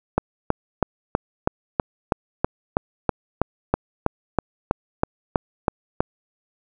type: click train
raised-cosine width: 1 ms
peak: -3 dBFS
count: 19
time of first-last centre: 0.18-6.005 s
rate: 3.09 Hz
effects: none